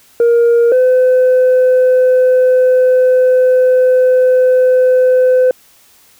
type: tone pair in turn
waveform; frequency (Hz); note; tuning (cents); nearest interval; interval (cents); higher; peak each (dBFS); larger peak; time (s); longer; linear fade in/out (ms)
sine; 470.2 / 508.9; A#4 / C5; +15 / -48; minor second; 137; second; -4; neither; 0.2-0.72 / 0.72-5.51; second; 2
effects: tanh soft clip ceiling -5 dBFS + white hiss -47 dBFS RMS until 6.19 s